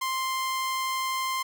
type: tone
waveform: sawtooth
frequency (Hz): 1048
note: C6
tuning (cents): +2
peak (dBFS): -23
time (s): 0.01-1.43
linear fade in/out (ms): 10
effects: none